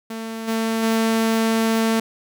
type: tone with level steps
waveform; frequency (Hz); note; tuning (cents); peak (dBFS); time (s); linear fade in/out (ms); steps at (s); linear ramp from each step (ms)
sawtooth; 224.4; A3; +34; -24 / -16 / -13; 0.1-2; 5; 0.47 / 0.82; 20
effects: none